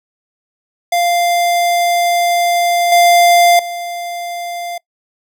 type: tone with level steps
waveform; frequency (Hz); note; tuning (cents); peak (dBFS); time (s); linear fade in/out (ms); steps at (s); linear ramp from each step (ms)
square; 696; F5; -6; -12 / -7 / -22; 0.92-4.78; 5; 2.92 / 3.59; 2
effects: noise-tail reverb RT60 0.1 s tail -23 dB re dry